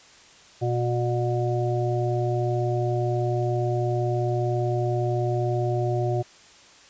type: harmonic tone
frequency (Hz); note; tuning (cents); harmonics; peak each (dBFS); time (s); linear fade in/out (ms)
121; B2; -35; 1 / 3 / 5 / 6; -24 / -27 / -31 / -31; 0.61-6.23; 20
effects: white hiss -51 dBFS RMS until 6.89 s + resampled to 16000 Hz